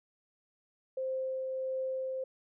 sine tone with tremolo, 523.3 Hz, C5, in tune, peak -31 dBFS, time 0.97-2.24 s, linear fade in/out 5 ms, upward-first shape triangle, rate 1.5 Hz, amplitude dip 25%, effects none

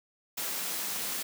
white high-pass noise, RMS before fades -34 dBFS, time 0.37-1.23 s, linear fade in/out 10 ms, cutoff 140 Hz, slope 48 dB/octave, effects none

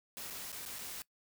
white noise with dropouts, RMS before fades -44 dBFS, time 0.17-1.02 s, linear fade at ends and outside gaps 0 ms, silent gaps 0.301-0.306 / 0.519-0.527 / 0.653-0.66 / 0.786-0.79 s, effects noise-tail reverb RT60 0.1 s tail -21 dB re dry

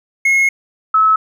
triangle / sine tone pair in turn, 2166 / 1296.1 Hz, C#7 / E6, -41 / -30 cents, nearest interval major sixth, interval 889 cents, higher first, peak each -8 dBFS, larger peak neither, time 0.25-0.49 / 0.94-1.16 s, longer first, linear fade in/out 5 ms, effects none

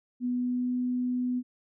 sine tone with pitch glide, 246.9 to 249 Hz, B3 to B3, 0 to +14 cents, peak -26 dBFS, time 0.2-1.43 s, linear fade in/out 50 ms, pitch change +14 cents, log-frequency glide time 0.31-0.75 s, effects none

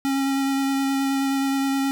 square tone with vibrato, 272.6 Hz, C#4, 29 cents flat, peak -21 dBFS, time 0.05-1.91 s, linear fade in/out 0 ms, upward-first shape sine, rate 9.5 Hz, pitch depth 12 cents each way, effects none

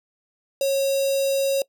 square tone with notch filter, 547 Hz, C#5, 23 cents flat, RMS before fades -21 dBFS, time 0.61-1.62 s, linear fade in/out 2 ms, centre 1600 Hz, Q 0.65, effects noise-tail reverb RT60 0.1 s tail -22 dB re dry

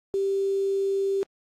sine tone with quantisation, 392 Hz, G4, in tune, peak -22 dBFS, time 0.14-1.23 s, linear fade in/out 0 ms, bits 7, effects low-pass 6000 Hz 12 dB/octave + AAC 64 kbps

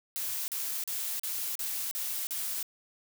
blue noise bursts, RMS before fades -34 dBFS, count 7, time 0.16-2.628 s, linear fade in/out 0 ms, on 320 ms, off 38 ms, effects none

